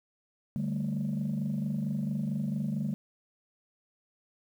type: chord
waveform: sine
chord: D suspended fourth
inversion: none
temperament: just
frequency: 146.83 / 195.78 / 220.2 Hz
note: D3 / G3 / A3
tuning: 0 / -2 / +2 cents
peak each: -32 dBFS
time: 0.56-2.94 s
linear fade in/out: 0 ms
effects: tanh soft clip ceiling -24 dBFS + 10-bit